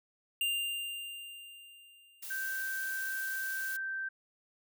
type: tone with exponential decay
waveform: square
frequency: 2794 Hz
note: F7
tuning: in tune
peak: -29 dBFS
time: 0.41-2.62 s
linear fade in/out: 2 ms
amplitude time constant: 480 ms
type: noise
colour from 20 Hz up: blue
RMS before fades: -43 dBFS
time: 2.22-3.77 s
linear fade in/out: 10 ms
type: tone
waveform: sine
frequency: 1560 Hz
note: G6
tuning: 9 cents flat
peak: -34 dBFS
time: 2.3-4.09 s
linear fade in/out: 10 ms
effects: none